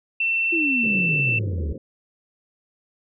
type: tone with pitch glide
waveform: sine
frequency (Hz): 2689 to 2670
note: E7 to E7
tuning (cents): +34 to +22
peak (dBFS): -19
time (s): 0.2-1.39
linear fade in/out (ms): 5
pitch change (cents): -12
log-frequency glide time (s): 0.8-0.9
type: exponential sweep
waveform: sine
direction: down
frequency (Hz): 349.2 to 69.6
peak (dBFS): -23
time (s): 0.52-1.73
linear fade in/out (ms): 10
type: band-pass noise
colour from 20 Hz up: pink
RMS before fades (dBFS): -34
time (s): 0.83-1.78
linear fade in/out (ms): 5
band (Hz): 110 to 540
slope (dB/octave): 96
effects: none